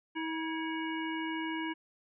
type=harmonic tone with a mistuned harmonic; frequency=320.5 Hz; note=E4; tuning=49 cents flat; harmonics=1 / 3 / 5 / 7 / 9; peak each=-35 / -40 / -42 / -43 / -45 dBFS; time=0.15-1.74 s; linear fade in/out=20 ms; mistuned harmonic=5; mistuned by=+53 cents; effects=none